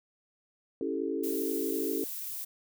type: chord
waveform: sine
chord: A dominant seventh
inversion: first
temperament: equal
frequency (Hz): 277.2 / 329.6 / 392 / 440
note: C#4 / E4 / G4 / A4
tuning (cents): 0 / 0 / 0 / 0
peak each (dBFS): -35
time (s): 0.81-2.04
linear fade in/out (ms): 2
type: noise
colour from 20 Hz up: violet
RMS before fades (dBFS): -38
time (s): 1.23-2.45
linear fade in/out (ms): 10
effects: none